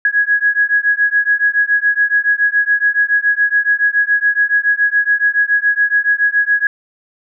sine beating tone pair, 1661.2 / 1668.3 Hz, G#6 / G#6, 0 / +7 cents, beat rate 7.1 Hz, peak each -14 dBFS, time 0.05-6.67 s, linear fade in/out 2 ms, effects none

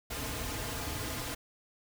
pink noise with comb filter, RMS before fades -37 dBFS, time 0.1-1.35 s, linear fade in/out 10 ms, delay 5.3 ms, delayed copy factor -0.7, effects none

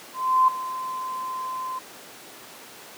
sine tone with ADSR envelope, 1033 Hz, C6, 22 cents flat, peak -13 dBFS, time 0.13-1.79 s, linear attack 350 ms, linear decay 4 ms, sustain -15 dB, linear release 7 ms, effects pink hiss -43 dBFS RMS until 2.97 s + high-pass 300 Hz 12 dB/octave

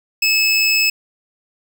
25% pulse tone, 2598 Hz, E7, 26 cents flat, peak -9 dBFS, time 0.22-0.9 s, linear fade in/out 5 ms, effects none

